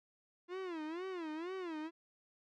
45% pulse tone with vibrato, 341.6 Hz, F4, 38 cents flat, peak -40 dBFS, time 0.48-1.91 s, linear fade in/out 50 ms, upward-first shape sine, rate 2.1 Hz, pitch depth 190 cents each way, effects low-pass 3000 Hz 12 dB/octave

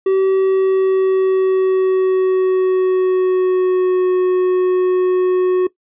triangle tone with pitch glide, 383.1 to 366.9 Hz, G4 to F#4, -40 to -15 cents, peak -9 dBFS, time 0.06-5.67 s, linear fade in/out 5 ms, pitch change -75 cents, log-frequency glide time 0.27-4.12 s, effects noise-tail reverb RT60 0.1 s tail -18 dB re dry + resampled to 8000 Hz

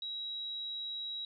sine tone, 3860 Hz, B7, 40 cents flat, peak -37 dBFS, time 0.02-1.25 s, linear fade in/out 2 ms, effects none

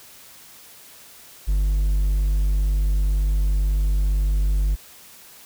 triangle tone with hard clipping, 49 Hz, G1, in tune, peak -18 dBFS, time 1.47-4.76 s, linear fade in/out 20 ms, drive 6 dB, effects white hiss -46 dBFS RMS until 5.45 s

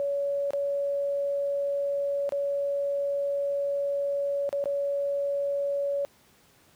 sine tone with dropouts, 564 Hz, C#5, 30 cents sharp, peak -25 dBFS, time 0-6.05 s, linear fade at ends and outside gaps 0 ms, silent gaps 0.506-0.534 / 2.292-2.322 / 4.491-4.528 / 4.64-4.657 s, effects pink hiss -60 dBFS RMS until 6.75 s + high-pass 80 Hz 12 dB/octave

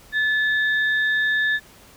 sine tone pair together, 1731 / 3668 Hz, A6 / A#7, -29 / -29 cents, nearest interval octave + minor second, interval 1300 cents, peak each -18 / -30 dBFS, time 0.12-1.6 s, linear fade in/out 50 ms, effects pink hiss -49 dBFS RMS until 1.96 s

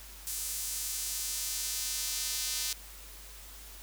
square tone with high-pass filter sweep, 138.59 Hz, C#3, in tune, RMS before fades -35 dBFS, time 0.27-2.73 s, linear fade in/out 0 ms, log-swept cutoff 8000 to 4800 Hz, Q 1, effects added 50 Hz sine -50 dBFS peak until 3.82 s + white hiss -50 dBFS RMS until 3.82 s

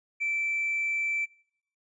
triangle tone with hard clipping, 2330 Hz, D7, 14 cents flat, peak -27 dBFS, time 0.2-1.26 s, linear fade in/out 20 ms, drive 4 dB, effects noise-tail reverb RT60 0.7 s tail -23 dB re dry + resampled to 22050 Hz

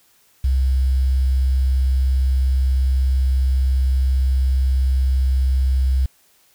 sine tone with quantisation, 65.5 Hz, C2, 2 cents sharp, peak -14 dBFS, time 0.44-6.06 s, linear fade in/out 5 ms, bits 7, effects white hiss -57 dBFS RMS until 6.54 s

